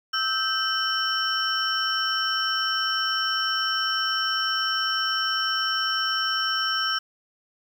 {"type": "tone cluster", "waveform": "sine", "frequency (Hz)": [1306, 1560, 3032, 5470], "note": ["E6", "G6", "F#7", "F8"], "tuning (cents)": [-17, -9, 42, -37], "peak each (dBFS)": -28, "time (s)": [0.13, 6.99], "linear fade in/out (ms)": 10, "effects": ["8-bit"]}